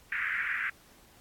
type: band-pass noise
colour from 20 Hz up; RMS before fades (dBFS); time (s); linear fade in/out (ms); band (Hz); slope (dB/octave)
pink; -32; 0.12-0.7; 2; 1500 to 2200; 48
effects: pink hiss -59 dBFS RMS until 1.2 s + AAC 64 kbps